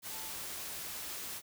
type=tone in noise; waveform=sine; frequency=880 Hz; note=A5; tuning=in tune; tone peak=-51 dBFS; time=0.1-0.34 s; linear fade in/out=50 ms; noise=white; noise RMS=-42 dBFS; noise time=0.02-1.42 s; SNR=-12 dB; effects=none